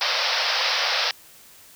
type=band-pass noise; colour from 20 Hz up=white; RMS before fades=-23 dBFS; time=0.01-1.11 s; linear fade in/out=2 ms; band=490 to 5500 Hz; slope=96 dB/octave; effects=white hiss -49 dBFS RMS until 1.75 s